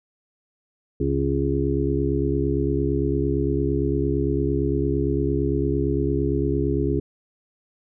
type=harmonic tone; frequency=68.8 Hz; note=C#2; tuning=12 cents flat; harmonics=1 / 2 / 4 / 5 / 6; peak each=-26 / -26 / -26 / -26 / -26 dBFS; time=1-7 s; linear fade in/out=5 ms; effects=none